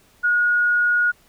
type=tone; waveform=sine; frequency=1445 Hz; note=F#6; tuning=41 cents flat; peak=-15 dBFS; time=0.23-1.12 s; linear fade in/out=20 ms; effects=pink hiss -56 dBFS RMS until 1.28 s